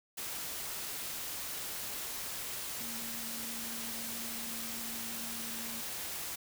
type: tone in noise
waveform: sine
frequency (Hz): 229.8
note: A#3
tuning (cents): -25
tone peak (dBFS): -47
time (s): 2.8-5.81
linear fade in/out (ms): 10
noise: white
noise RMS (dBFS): -40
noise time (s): 0.17-6.36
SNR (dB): -10
effects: none